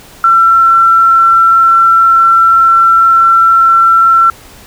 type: tone with frequency modulation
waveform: sine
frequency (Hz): 1349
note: E6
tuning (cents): +40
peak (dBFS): -3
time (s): 0.24-4.3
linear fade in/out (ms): 2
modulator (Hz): 24.8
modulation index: 0.31
effects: pink hiss -36 dBFS RMS until 4.66 s